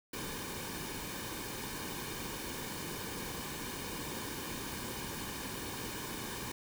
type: noise with comb filter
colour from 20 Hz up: pink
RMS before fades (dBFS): -41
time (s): 0.13-6.52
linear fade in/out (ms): 5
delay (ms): 1.5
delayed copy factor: -0.6
effects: none